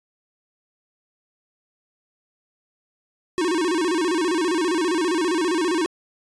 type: tone with vibrato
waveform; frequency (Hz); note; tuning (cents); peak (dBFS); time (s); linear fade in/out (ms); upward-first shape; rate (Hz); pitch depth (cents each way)
square; 338.7; E4; +47; -20; 3.38-5.86; 0; square; 15; 130
effects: resampled to 22050 Hz